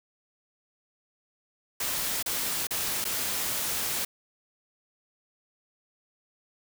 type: noise with dropouts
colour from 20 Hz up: white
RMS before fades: -30 dBFS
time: 1.8-4.05 s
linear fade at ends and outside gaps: 5 ms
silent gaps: 2.227-2.26 / 2.671-2.707 / 3.043-3.051 s
effects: none